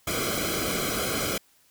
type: noise with comb filter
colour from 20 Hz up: pink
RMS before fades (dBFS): -28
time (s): 0.07-1.38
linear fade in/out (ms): 5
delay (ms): 1.1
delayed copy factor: -0.95
effects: white hiss -62 dBFS RMS until 1.7 s